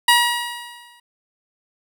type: tone with exponential decay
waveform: 15% pulse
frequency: 957 Hz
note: A#5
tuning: 45 cents sharp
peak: -3 dBFS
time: 0.08-1 s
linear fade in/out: 5 ms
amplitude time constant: 200 ms
effects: none